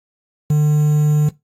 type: tone with quantisation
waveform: triangle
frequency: 150 Hz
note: D3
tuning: 37 cents sharp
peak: -9 dBFS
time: 0.5-1.29 s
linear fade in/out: 5 ms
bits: 6
effects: noise-tail reverb RT60 0.2 s tail -19 dB re dry + AAC 48 kbps